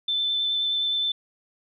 sine tone with vibrato, 3531 Hz, A7, 5 cents sharp, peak -22 dBFS, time 0.08-1.12 s, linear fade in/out 5 ms, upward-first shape sine, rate 9.5 Hz, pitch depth 10 cents each way, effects none

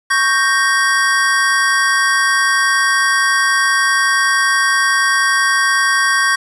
square chord, G diminished, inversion second, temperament equal, 1108.7 / 1568 / 1864.7 Hz, Db6 / G6 / Bb6, 0 / 0 / 0 cents, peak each -18 / -16 / -17 dBFS, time 0.1-6.36 s, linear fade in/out 10 ms, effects resampled to 24000 Hz + 7-bit

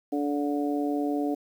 harmonic tone, 145 Hz, D3, 22 cents flat, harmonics 2 / 3 / 4 / 5, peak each -26 / -33 / -36 / -34 dBFS, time 0.12-1.35 s, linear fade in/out 10 ms, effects 9-bit

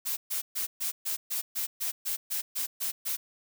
blue noise bursts, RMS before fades -31 dBFS, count 13, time 0.05-3.17 s, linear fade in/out 20 ms, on 120 ms, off 130 ms, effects none

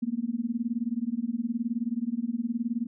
sine tone with tremolo, 234.6 Hz, A#3, 11 cents sharp, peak -23 dBFS, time 0.02-2.87 s, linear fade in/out 10 ms, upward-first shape sine, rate 19 Hz, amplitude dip 95%, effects none

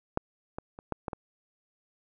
clicks, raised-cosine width 1 ms, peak -12 / -21 / -29 / -16 / -18 / -21 dBFS, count 6, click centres 0.174 / 0.585 / 0.789 / 0.923 / 1.082 / 1.132 s, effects none

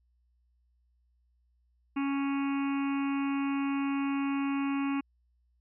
harmonic tone, 277.2 Hz, C#4, in tune, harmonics 1 / 3 / 4 / 5 / 6 / 7 / 8 / 9 / 10, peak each -28 / -42 / -40 / -47 / -51 / -52 / -47 / -45 / -47 dBFS, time 1.96-5.01 s, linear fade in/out 10 ms, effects added 60 Hz sine -67 dBFS peak until 5.6 s

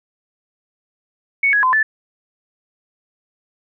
sine tone with pitch steps, 2220 / 1670 / 1026 / 1751 Hz, C#7 / G#6 / C6 / A6, +2 / +9 / -34 / -9 cents, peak -12 dBFS, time 1.43-1.83 s, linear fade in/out 5 ms, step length 100 ms, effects none

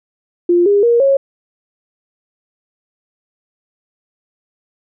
sine tone with pitch steps, 349.2 / 405.8 / 471.5 / 548 Hz, F4 / G#4 / A#4 / C#5, 0 / -40 / +20 / -20 cents, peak -8 dBFS, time 0.49-1.17 s, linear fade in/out 5 ms, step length 170 ms, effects none

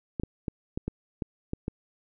clicks, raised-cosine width 3 ms, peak -17 dBFS, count 8, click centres 0.198 / 0.235 / 0.482 / 0.775 / 0.88 / 1.222 / 1.534 / 1.681 s, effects none

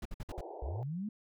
brown noise bursts, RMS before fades -39 dBFS, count 5, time 0.02-0.41 s, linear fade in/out 5 ms, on 34 ms, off 55 ms
pink band-pass noise, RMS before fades -46 dBFS, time 0.31-0.83 s, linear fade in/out 0 ms, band 340 to 900 Hz, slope 96 dB/octave
sine linear sweep, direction up, 52.2 to 220.8 Hz, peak -35 dBFS, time 0.62-1.09 s, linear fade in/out 5 ms
effects none

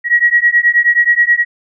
sine beating tone pair, 1904 / 1913.4 Hz, A#6 / A#6, +36 / +45 cents, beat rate 9.4 Hz, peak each -11 dBFS, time 0.04-1.45 s, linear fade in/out 50 ms, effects none

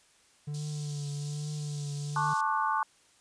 triangle tone with vibrato, 146.83 Hz, D3, in tune, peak -31 dBFS, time 0.47-2.34 s, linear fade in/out 10 ms, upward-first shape triangle, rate 1.2 Hz, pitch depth 39 cents each way
white band-pass noise, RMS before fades -48 dBFS, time 0.54-2.41 s, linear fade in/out 2 ms, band 3600 to 8300 Hz, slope 24 dB/octave
sine chord, D major seventh, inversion second, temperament equal with one note detuned, 880 / 1092.8 / 1174.7 / 1480 Hz, A5 / C#6 / D6 / F#6, 0 / -25 / 0 / 0 cents, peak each -30 / -31 / -32 / -35 dBFS, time 2.16-2.83 s, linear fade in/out 2 ms
effects white hiss -63 dBFS RMS until 3.2 s + resampled to 22050 Hz

